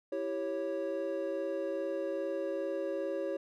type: chord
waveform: triangle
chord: C# diminished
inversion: first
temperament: equal with one note detuned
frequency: 329.6 / 392 / 551.8 Hz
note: E4 / G4 / C#5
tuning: 0 / 0 / -8 cents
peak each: -37 / -36 / -33 dBFS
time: 0.12-3.37 s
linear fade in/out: 5 ms
effects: none